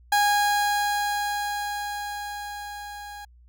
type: tone with level ramp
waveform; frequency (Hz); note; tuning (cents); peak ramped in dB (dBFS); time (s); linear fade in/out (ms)
30% pulse; 822; G#5; -18; -15 to -35; 0.12-3.25; 5
effects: added 60 Hz sine -50 dBFS peak until 3.48 s